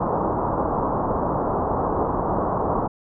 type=low-pass noise; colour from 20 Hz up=white; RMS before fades=-23 dBFS; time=0-2.88 s; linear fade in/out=10 ms; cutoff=1100 Hz; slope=48 dB/octave; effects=none